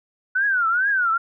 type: tone with vibrato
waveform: sine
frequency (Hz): 1480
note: F#6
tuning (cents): 0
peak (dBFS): -17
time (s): 0.35-1.18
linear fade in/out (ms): 10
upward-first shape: triangle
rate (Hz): 2.3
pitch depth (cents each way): 220
effects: none